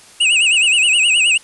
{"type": "tone with vibrato", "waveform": "square", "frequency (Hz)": 2710, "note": "E7", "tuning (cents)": 47, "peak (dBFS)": -11, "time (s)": [0.2, 1.38], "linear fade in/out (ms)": 10, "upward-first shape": "sine", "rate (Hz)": 9.5, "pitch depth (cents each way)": 140, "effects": ["white hiss -43 dBFS RMS until 1.43 s", "resampled to 24000 Hz"]}